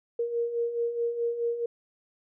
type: beating tone pair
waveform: sine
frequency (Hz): 466.2 / 470.9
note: A#4 / A#4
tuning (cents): 0 / +18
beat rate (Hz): 4.7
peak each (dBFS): -34 / -27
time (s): 0.19-1.66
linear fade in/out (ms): 5
effects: none